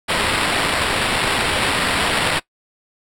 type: noise with sample-and-hold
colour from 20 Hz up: violet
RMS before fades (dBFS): -19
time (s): 0.08-2.4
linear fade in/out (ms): 20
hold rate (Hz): 6300
effects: noise-tail reverb RT60 0.1 s tail -20 dB re dry + low-pass 11000 Hz 12 dB/octave